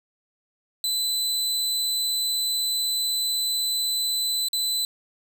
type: tone with dropouts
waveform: sawtooth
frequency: 4012 Hz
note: B7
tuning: 26 cents sharp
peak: -20 dBFS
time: 0.84-4.85 s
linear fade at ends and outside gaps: 1 ms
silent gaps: 4.485-4.531 s
effects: none